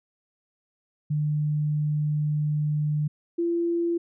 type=tone pair in turn; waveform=sine; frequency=150 / 340.7 Hz; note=D3 / F4; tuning=+37 / -43 cents; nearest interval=octave + major second; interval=1420 cents; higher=second; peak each=-22 dBFS; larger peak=neither; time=1.1-3.08 / 3.38-3.98 s; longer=first; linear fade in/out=10 ms; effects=none